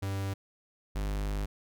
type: tone pair in turn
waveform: 45% pulse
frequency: 97.8 / 50.33 Hz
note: G2 / G1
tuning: -4 / +46 cents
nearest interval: octave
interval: 1150 cents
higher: first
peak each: -31 / -30 dBFS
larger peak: second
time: 0.02-0.34 / 0.95-1.46 s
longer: second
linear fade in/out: 10 ms
effects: none